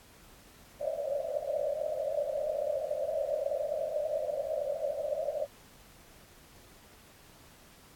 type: band-pass noise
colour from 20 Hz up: white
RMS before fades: -33 dBFS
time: 0.79-5.47 s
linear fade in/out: 50 ms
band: 550 to 630 Hz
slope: 96 dB/octave
effects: pink hiss -57 dBFS RMS until 7.95 s + AAC 64 kbps